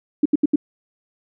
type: tone bursts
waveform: sine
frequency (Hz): 293.7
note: D4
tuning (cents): 0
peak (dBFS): -11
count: 4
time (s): 0.23-0.559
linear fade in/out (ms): 5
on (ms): 26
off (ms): 75
effects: none